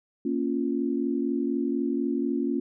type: chord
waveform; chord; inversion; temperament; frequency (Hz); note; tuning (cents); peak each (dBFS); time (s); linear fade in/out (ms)
sine; Bb minor; none; equal; 233.1 / 277.2 / 349.2; Bb3 / Db4 / F4; 0 / 0 / 0; -29 / -27 / -30; 0.25-2.6; 5
effects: none